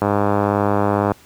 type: click train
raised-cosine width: 1 ms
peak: -3 dBFS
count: 113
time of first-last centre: 0.02-1.118 s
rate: 102 Hz
effects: pink hiss -48 dBFS RMS until 1.25 s + high-pass 60 Hz 12 dB/octave